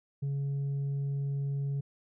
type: tone with tanh clipping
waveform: triangle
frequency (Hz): 139.7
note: C#3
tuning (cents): +14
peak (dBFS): -30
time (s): 0.22-1.81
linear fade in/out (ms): 10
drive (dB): 7
effects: none